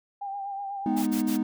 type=tone with vibrato; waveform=sine; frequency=795 Hz; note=G5; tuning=24 cents sharp; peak=-31 dBFS; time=0.21-1.03 s; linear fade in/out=10 ms; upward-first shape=sine; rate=8.1 Hz; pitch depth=36 cents each way
type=chord; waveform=triangle; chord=G# minor; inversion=none; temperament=equal; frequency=207.7 / 246.9 / 311.1 Hz; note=G#3 / B3 / D#4; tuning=0 / 0 / 0 cents; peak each=-27 / -25 / -26 dBFS; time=0.86-1.43 s; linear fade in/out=2 ms
type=noise bursts; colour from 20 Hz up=white; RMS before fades=-37 dBFS; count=3; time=0.96-1.376 s; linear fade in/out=20 ms; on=110 ms; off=43 ms
effects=none